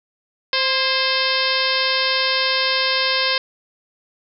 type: harmonic tone with a mistuned harmonic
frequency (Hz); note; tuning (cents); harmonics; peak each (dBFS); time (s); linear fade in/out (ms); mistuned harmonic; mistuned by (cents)
523.3; C5; 0; 1 / 2 / 3 / 4 / 5 / 6 / 7 / 8 / 9 / 10; -26 / -26 / -26 / -26 / -26 / -26 / -26 / -26 / -26 / -26; 0.53-3.38; 2; 3; +51
effects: none